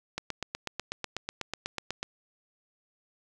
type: click train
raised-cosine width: 0.2 ms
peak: -15 dBFS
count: 16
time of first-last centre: 0.18-2.03 s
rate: 8.11 Hz
effects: none